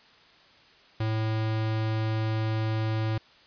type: tone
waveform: square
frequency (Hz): 110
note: A2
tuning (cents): 0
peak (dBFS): -26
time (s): 1-3.18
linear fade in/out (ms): 5
effects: white hiss -56 dBFS RMS until 3.46 s + resampled to 11025 Hz